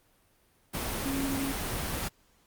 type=tone in noise; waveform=sine; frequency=272.7 Hz; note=C#4; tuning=28 cents flat; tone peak=-30 dBFS; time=1.04-1.53 s; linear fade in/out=20 ms; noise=pink; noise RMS=-33 dBFS; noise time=0.73-2.09 s; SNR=0 dB; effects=pink hiss -66 dBFS RMS until 2.46 s + Opus 32 kbps